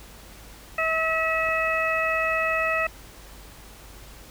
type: harmonic tone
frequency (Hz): 645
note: E5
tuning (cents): -38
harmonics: 1 / 2 / 3 / 4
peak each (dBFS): -27 / -27 / -27 / -27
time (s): 0.78-2.87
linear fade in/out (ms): 5
type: clicks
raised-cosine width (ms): 1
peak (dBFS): -32 / -28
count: 2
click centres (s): 1.467 / 1.488
effects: added 50 Hz sine -47 dBFS peak until 4.3 s + pink hiss -47 dBFS RMS until 4.3 s